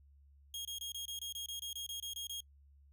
sawtooth tone bursts, 3261 Hz, G#7, 32 cents flat, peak -37 dBFS, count 14, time 0.54-2.405 s, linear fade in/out 2 ms, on 110 ms, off 25 ms, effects noise-tail reverb RT60 0.1 s tail -26 dB re dry + added 70 Hz sine -60 dBFS peak until 2.92 s

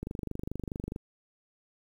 click train, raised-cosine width 3 ms, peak -22 dBFS, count 24, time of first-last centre 0.03-0.961 s, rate 24.7 Hz, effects 9-bit

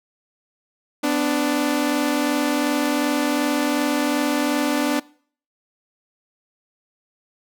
sawtooth tone pair together, 251 / 293.7 Hz, B3 / D4, +28 / 0 cents, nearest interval minor third, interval 272 cents, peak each -20 / -16 dBFS, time 1.03-5 s, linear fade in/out 10 ms, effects noise-tail reverb RT60 0.5 s tail -22 dB re dry

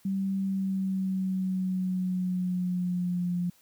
sine tone with pitch glide, 193.6 to 176.51 Hz, G3 to F3, -21 to +19 cents, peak -26 dBFS, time 0.05-3.5 s, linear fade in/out 5 ms, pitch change -160 cents, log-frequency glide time 0.4-3.36 s, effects white hiss -62 dBFS RMS until 3.61 s

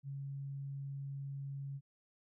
sine tone, 138.59 Hz, C#3, in tune, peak -40 dBFS, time 0.03-1.81 s, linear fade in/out 50 ms, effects none

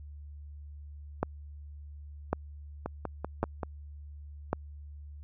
two click trains, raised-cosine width 1 ms, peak -19 / -13 dBFS, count 5 / 4, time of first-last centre 2.86-3.632 / 1.23-4.53 s, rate 5.18 / 0.909 Hz, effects added 73 Hz sine -43 dBFS peak until 5.23 s

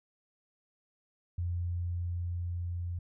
sine tone with level ramp, 87.31 Hz, F2, in tune, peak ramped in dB -30 to -33 dBFS, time 1.38-2.99 s, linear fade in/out 5 ms, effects none

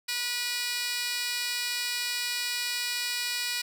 15% pulse tone with high-pass filter, 486.4 Hz, B4, 26 cents flat, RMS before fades -31 dBFS, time 0.08-3.62 s, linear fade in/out 10 ms, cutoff 3100 Hz, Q 2.4, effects none

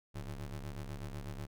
30% pulse ring-modulated tone, 70.9 Hz, C#2, 40 cents sharp, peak -35 dBFS, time 0.14-1.47 s, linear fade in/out 20 ms, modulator 39.5 Hz, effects none

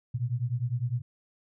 sine beating tone pair, 116.54 / 126.44 Hz, A#2 / B2, 0 / +41 cents, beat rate 9.9 Hz, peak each -30 dBFS, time 0.14-1.02 s, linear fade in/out 10 ms, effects none

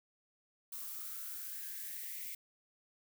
violet noise with high-pass filter sweep, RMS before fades -44 dBFS, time 0.72-2.35 s, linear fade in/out 5 ms, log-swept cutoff 1100 to 2200 Hz, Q 7, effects none

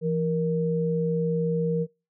sine tone pair together, 167.41 / 468.6 Hz, E3 / A#4, +27 / +9 cents, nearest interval octave + tritone, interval 1782 cents, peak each -25 dBFS, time 0.01-1.87 s, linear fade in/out 50 ms, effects noise-tail reverb RT60 0.3 s tail -26 dB re dry

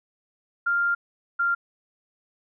sine tone pair in turn, 1396.9 / 1390.8 Hz, F6 / F6, 0 / -8 cents, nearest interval unison, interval 8 cents, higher first, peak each -20 dBFS, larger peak neither, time 0.66-0.95 / 1.39-1.55 s, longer first, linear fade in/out 10 ms, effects none

